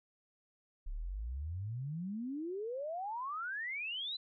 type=exponential sweep; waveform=sine; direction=up; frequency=32.47 to 4082 Hz; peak=-37 dBFS; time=0.86-4.17 s; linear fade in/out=10 ms; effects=none